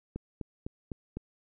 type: click train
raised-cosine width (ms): 3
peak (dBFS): -23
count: 5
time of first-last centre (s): 0.16-1.17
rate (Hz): 3.96
effects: none